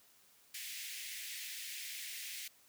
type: high-pass noise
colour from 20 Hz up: pink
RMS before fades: -45 dBFS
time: 0.54-2.48 s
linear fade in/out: 5 ms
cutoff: 1900 Hz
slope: 48 dB/octave
effects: white hiss -66 dBFS RMS until 2.68 s + high-pass 60 Hz 12 dB/octave